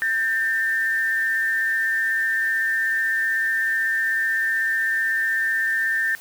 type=tone pair together; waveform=sine; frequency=1581.6 / 1804 Hz; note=G6 / A6; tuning=+15 / +43 cents; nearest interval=major second; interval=228 cents; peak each=-26 / -20 dBFS; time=0.02-6.15 s; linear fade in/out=0 ms; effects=white hiss -44 dBFS RMS until 6.2 s